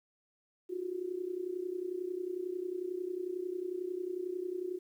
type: tone with amplitude modulation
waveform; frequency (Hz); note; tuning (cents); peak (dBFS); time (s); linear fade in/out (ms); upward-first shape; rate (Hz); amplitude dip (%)
sine; 362.7; F#4; -34; -31; 0.69-4.79; 20; sine; 31.1; 80
effects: 11-bit